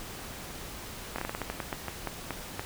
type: slowing click train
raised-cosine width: 0.5 ms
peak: -17 dBFS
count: 14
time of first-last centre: 1.16-2.595 s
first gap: 24 ms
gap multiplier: 1.23
effects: pink hiss -42 dBFS RMS until 2.65 s